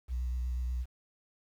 sine tone with vibrato, 61.74 Hz, B1, in tune, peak -29 dBFS, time 0.08-0.86 s, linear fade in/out 50 ms, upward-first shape triangle, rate 8.2 Hz, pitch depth 32 cents each way, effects tanh soft clip ceiling -28 dBFS + 10-bit

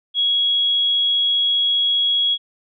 sine tone, 3325 Hz, G#7, 1 cent sharp, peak -15 dBFS, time 0.14-2.38 s, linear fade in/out 50 ms, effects none

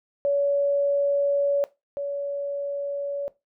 sine tone pair in turn, 566 / 566 Hz, C#5 / C#5, +36 / +36 cents, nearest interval unison, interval 0 cents, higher neither, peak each -19 / -26 dBFS, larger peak first, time 0.25-1.64 / 1.97-3.28 s, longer first, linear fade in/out 0 ms, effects noise-tail reverb RT60 0.2 s tail -17 dB re dry

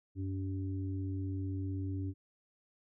harmonic tone, 95.7 Hz, G2, 41 cents flat, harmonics 1 / 3 / 4, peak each -35 / -40 / -51 dBFS, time 0.15-2.14 s, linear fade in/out 50 ms, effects none

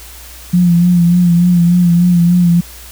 sine tone with vibrato, 174.61 Hz, F3, in tune, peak -6 dBFS, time 0.53-2.61 s, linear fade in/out 10 ms, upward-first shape sine, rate 3.4 Hz, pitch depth 41 cents each way, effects added 60 Hz sine -35 dBFS peak until 2.91 s + white hiss -35 dBFS RMS until 2.91 s

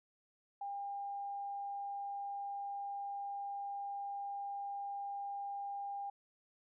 sine tone, 802 Hz, G5, 39 cents sharp, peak -39 dBFS, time 0.61-6.1 s, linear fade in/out 5 ms, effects none

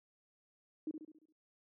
sine tone with echo, 311.1 Hz, D#4, in tune, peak -35 dBFS, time 0.87-0.91 s, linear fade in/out 2 ms, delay 69 ms, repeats 6, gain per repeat -6 dB, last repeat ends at 1.324 s, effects high-pass 200 Hz 12 dB/octave

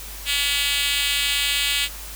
5% pulse tone with high-pass filter, 284.5 Hz, C#4, 45 cents sharp, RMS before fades -22 dBFS, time 0.25-1.89 s, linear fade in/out 50 ms, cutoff 3000 Hz, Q 1.5, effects added 50 Hz sine -37 dBFS peak until 2.15 s + white hiss -37 dBFS RMS until 2.15 s

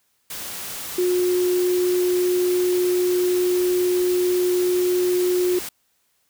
sine tone in noise, 360.3 Hz, F#4, 46 cents flat, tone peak -17 dBFS, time 0.98-5.59 s, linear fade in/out 5 ms, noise white, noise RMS -32 dBFS, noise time 0.3-5.69 s, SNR +12 dB, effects white hiss -67 dBFS RMS until 6.29 s

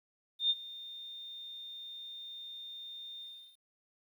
sine tone with ADSR envelope, 3631 Hz, A#7, 46 cents flat, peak -24 dBFS, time 0.39-3.58 s, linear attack 110 ms, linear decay 40 ms, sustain -19 dB, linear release 370 ms, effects 11-bit

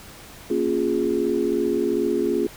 sine chord, Bb minor seventh, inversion none, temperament equal with one note detuned, 233.1 / 277.2 / 352.7 / 415.3 Hz, Bb3 / Db4 / F4 / Ab4, 0 / 0 / +17 / 0 cents, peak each -28 / -26 / -23 / -24 dBFS, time 0.5-2.47 s, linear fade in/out 5 ms, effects pink hiss -43 dBFS RMS until 2.56 s

